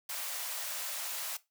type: high-pass noise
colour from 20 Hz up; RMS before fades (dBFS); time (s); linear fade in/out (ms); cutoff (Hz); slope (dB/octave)
white; -38; 0.09-1.37; 5; 530; 48
effects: noise-tail reverb RT60 0.2 s tail -17 dB re dry